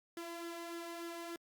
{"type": "tone with flanger", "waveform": "sawtooth", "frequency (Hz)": 338.8, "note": "E4", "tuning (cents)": 48, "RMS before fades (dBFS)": -45, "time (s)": [0.17, 1.36], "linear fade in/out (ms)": 2, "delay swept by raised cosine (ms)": [0.58, 1.98], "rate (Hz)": 3.4, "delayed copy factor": 0.5, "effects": ["Opus 48 kbps"]}